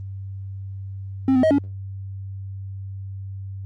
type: tone with pitch steps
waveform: triangle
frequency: 265.5 / 255.1 / 633 / 282.8 Hz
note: C4 / C4 / D#5 / C#4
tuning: +25 / -44 / +30 / +35 cents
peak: -12 dBFS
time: 1.28-1.584 s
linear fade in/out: 2 ms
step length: 76 ms
effects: added 97 Hz sine -30 dBFS peak until 3.65 s + Opus 32 kbps